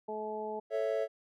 harmonic tone, 214.8 Hz, A3, 41 cents flat, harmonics 1 / 2 / 3 / 4, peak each -46 / -38 / -42 / -40 dBFS, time 0.08-0.6 s, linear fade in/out 10 ms
triangle chord, A major, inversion none, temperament equal, 440 / 554.4 / 659.3 Hz, A4 / C#5 / E5, 0 / 0 / 0 cents, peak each -32 dBFS, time 0.7-1.08 s, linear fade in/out 50 ms
effects none

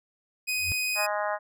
sawtooth tone, 2501 Hz, D#7, 8 cents sharp, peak -23 dBFS, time 0.47-1.07 s, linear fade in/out 20 ms
sine tone with exponential growth, 87 Hz, F2, 6 cents flat, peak -27 dBFS, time 0.54-0.72 s, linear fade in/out 0 ms, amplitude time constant 38 ms
harmonic tone, 207.7 Hz, G#3, in tune, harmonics 3 / 4 / 5 / 6 / 7 / 8 / 9, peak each -30 / -32 / -34 / -36 / -37 / -38 / -39 dBFS, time 0.95-1.39 s, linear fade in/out 50 ms
effects none

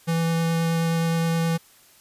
square tone with vibrato, 165.5 Hz, E3, 7 cents sharp, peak -21 dBFS, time 0.07-1.58 s, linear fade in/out 20 ms, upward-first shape triangle, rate 9.5 Hz, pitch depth 9 cents each way, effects white hiss -54 dBFS RMS until 2 s + resampled to 32000 Hz

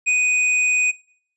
square tone, 2489 Hz, D#7, in tune, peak -16 dBFS, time 0.06-0.92 s, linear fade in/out 20 ms, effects noise-tail reverb RT60 0.6 s tail -22 dB re dry + resampled to 24000 Hz

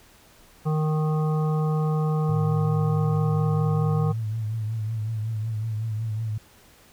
harmonic tone, 154.7 Hz, D#3, 10 cents flat, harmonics 1 / 3 / 5 / 7 / 8, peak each -21 / -31 / -35 / -38 / -39 dBFS, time 0.65-4.13 s, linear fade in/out 20 ms
sine tone with vibrato, 110 Hz, A2, in tune, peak -25 dBFS, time 2.29-6.38 s, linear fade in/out 5 ms, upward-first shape triangle, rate 5.4 Hz, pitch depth 70 cents each way
effects pink hiss -54 dBFS RMS until 6.92 s

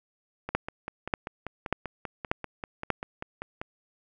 two click trains, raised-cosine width 0.5 ms, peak -19 / -9 dBFS, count 17 / 5, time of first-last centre 0.49-3.615 / 0.55-2.903 s, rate 5.12 / 1.7 Hz, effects none

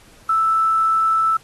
sine tone with quantisation, 1318.5 Hz, E6, in tune, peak -14 dBFS, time 0.29-1.37 s, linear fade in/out 5 ms, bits 7, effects pink hiss -50 dBFS RMS until 1.43 s + AAC 32 kbps

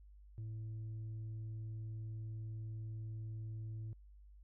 sine tone, 110 Hz, A2, in tune, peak -39 dBFS, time 0.38-3.93 s, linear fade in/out 0 ms, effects tanh soft clip ceiling -41 dBFS + added 50 Hz sine -56 dBFS peak until 4.43 s

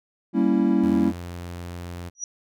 triangle chord, G diminished seventh, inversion none, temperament equal, 196 / 233.1 / 277.2 / 329.6 Hz, G3 / Bb3 / Db4 / Fb4, 0 / 0 / 0 / 0 cents, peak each -21 dBFS, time 0.33-1.13 s, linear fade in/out 50 ms
sawtooth tone, 87.31 Hz, F2, in tune, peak -29 dBFS, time 0.82-2.1 s, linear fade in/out 20 ms
sine tone with exponential growth, 5820 Hz, F#8, 29 cents flat, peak -23 dBFS, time 2.15-2.24 s, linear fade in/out 1 ms, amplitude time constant 18 ms
effects none

